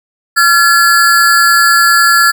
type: ring-modulated tone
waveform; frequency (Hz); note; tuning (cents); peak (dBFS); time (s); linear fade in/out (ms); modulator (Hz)
square; 1536; G6; -36; -3; 0.36-2.32; 20; 165
effects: none